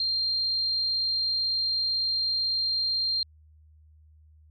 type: tone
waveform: sine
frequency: 4186 Hz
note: C8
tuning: in tune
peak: -24 dBFS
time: 0-3.23 s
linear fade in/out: 2 ms
effects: added 77 Hz sine -53 dBFS peak until 4.5 s